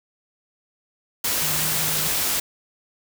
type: tone in noise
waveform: sine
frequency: 155.56 Hz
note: D#3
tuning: in tune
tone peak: -33 dBFS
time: 1.42-2.08 s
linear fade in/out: 5 ms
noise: white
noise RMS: -23 dBFS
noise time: 1.24-2.4 s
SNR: -13 dB
effects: none